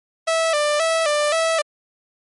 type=tone with vibrato; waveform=sawtooth; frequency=622.3 Hz; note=D#5; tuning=in tune; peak=-13 dBFS; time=0.27-1.62 s; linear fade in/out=10 ms; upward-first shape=square; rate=1.9 Hz; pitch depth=83 cents each way; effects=MP3 48 kbps